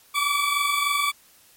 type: tone pair together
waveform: 20% pulse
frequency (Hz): 1139 / 1162.3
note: C#6 / D6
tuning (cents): +47 / -18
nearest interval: unison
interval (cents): 35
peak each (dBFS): -19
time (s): 0.14-1.12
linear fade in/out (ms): 20
effects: white hiss -55 dBFS RMS until 1.56 s + MP3 64 kbps